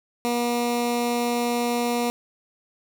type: tone with notch filter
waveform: 15% pulse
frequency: 239.6 Hz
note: A#3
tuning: 48 cents sharp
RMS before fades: -24 dBFS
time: 0.25-2.1 s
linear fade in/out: 0 ms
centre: 1600 Hz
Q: 1.9
effects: none